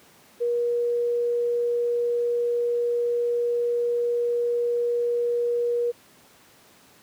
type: tone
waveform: sine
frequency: 477.6 Hz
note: A#4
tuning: 42 cents sharp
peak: -21 dBFS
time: 0.4-5.92 s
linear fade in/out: 20 ms
effects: pink hiss -54 dBFS RMS until 7.02 s + high-pass 150 Hz 12 dB/octave